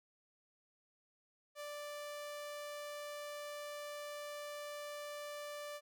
sawtooth tone, 587.3 Hz, D5, in tune, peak -40 dBFS, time 1.55-5.81 s, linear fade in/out 50 ms, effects none

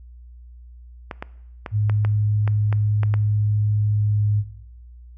clicks, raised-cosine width 0.5 ms, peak -14 dBFS, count 9, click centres 1.112 / 1.225 / 1.662 / 1.897 / 2.049 / 2.477 / 2.727 / 3.033 / 3.14 s
sine tone with pitch glide, 105.1 to 104.43 Hz, G#2 to G#2, +21 to +10 cents, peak -17 dBFS, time 1.71-4.44 s, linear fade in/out 50 ms, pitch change -11 cents, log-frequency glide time 3.89-4.26 s
effects noise-tail reverb RT60 0.9 s tail -20 dB re dry + added 60 Hz sine -40 dBFS peak until 5.17 s

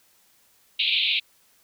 white band-pass noise, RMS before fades -23 dBFS, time 0.79-1.2 s, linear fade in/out 10 ms, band 2300 to 4000 Hz, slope 96 dB/octave, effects white hiss -61 dBFS RMS until 1.63 s

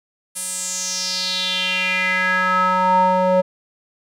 square tone with band-pass filter sweep, 184.6 Hz, F#3, 4 cents flat, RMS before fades -19 dBFS, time 0.35-3.42 s, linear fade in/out 20 ms, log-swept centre 9800 to 620 Hz, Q 4.6, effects none

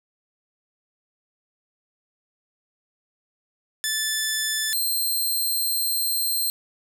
10% pulse tone pair in turn, 1749 / 4160 Hz, A6 / C8, -11 / -11 cents, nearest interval octave + minor third, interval 1500 cents, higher second, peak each -14 / -15 dBFS, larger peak first, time 3.84-4.73 / 4.73-6.5 s, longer second, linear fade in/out 0 ms, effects none

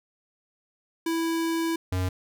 square tone pair in turn, 329.6 / 92.09 Hz, E4 / F#2, 0 / -8 cents, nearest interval octave + minor seventh, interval 2208 cents, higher first, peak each -25 dBFS, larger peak neither, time 1.06-1.76 / 1.92-2.09 s, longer first, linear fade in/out 5 ms, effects none

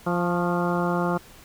harmonic tone with a mistuned harmonic, 174.61 Hz, F3, in tune, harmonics 1 / 2 / 3 / 4 / 5 / 6 / 7 / 8, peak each -25 / -28 / -30 / -31 / -32 / -33 / -33 / -34 dBFS, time 0.06-1.18 s, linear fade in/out 10 ms, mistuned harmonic 6, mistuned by +50 cents, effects pink hiss -49 dBFS RMS until 1.44 s

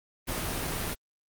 pink noise, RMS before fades -32 dBFS, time 0.27-0.95 s, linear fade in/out 20 ms, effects Opus 32 kbps

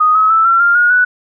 sine tone with pitch steps, 1244.5 / 1281 / 1318.5 / 1357.1 / 1396.9 / 1437.8 / 1480 Hz, D#6 / E6 / E6 / E6 / F6 / F6 / F#6, 0 / -50 / 0 / +50 / 0 / +50 / 0 cents, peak -7 dBFS, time 0-1.05 s, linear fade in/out 10 ms, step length 150 ms, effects none

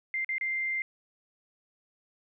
sine tone with dropouts, 2093 Hz, C7, in tune, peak -28 dBFS, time 0.14-0.82 s, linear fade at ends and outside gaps 1 ms, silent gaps 0.246-0.291 / 0.382-0.411 s, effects none

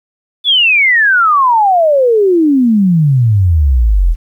sine exponential sweep, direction down, 3520 to 38.89 Hz, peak -6 dBFS, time 0.44-4.16 s, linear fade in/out 50 ms, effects 8-bit

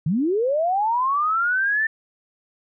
sine linear sweep, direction up, 138.59 to 1799 Hz, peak -18 dBFS, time 0.06-1.87 s, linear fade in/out 5 ms, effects none

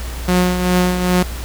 sawtooth tone with tremolo, 180.6 Hz, F#3, 42 cents flat, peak -7 dBFS, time 0.28-1.23 s, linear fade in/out 5 ms, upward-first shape triangle, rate 2.5 Hz, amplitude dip 60%, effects added 60 Hz sine -24 dBFS peak until 1.44 s + pink hiss -32 dBFS RMS until 1.44 s

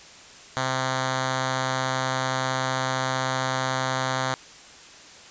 5% pulse tone with notch filter, 130.81 Hz, C3, in tune, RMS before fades -26 dBFS, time 0.57-4.34 s, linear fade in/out 0 ms, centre 350 Hz, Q 1.2, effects white hiss -46 dBFS RMS until 5.3 s + resampled to 16000 Hz

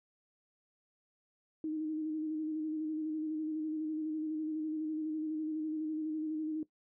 sine tone with vibrato, 311.1 Hz, D#4, in tune, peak -33 dBFS, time 1.64-6.63 s, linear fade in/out 2 ms, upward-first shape square, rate 12 Hz, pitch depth 26 cents each way, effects noise-tail reverb RT60 0.1 s tail -18 dB re dry

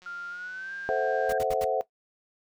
click train, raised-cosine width 0.2 ms, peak -37 dBFS, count 239, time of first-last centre 0.02-1.328 s, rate 182 Hz
sine tone with pitch glide, 1396.9 to 1595.4 Hz, F6 to G6, 0 to +30 cents, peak -35 dBFS, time 0.06-1.38 s, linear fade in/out 2 ms, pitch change +230 cents, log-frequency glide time 0.29-0.74 s
sine chord, F# half-diminished seventh, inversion first, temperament equal with one note detuned, 440 / 523.3 / 659.3 / 745.6 Hz, A4 / C5 / E5 / F#5, 0 / 0 / 0 / +13 cents, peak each -29 dBFS, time 0.89-1.81 s, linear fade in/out 0 ms
pink noise bursts, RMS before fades -38 dBFS, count 4, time 1.29-1.645 s, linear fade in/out 5 ms, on 37 ms, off 69 ms
effects noise-tail reverb RT60 0.1 s tail -17 dB re dry

